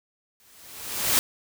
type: noise with exponential growth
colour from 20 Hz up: white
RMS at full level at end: -19 dBFS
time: 0.4-1.19 s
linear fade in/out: 0 ms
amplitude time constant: 170 ms
effects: none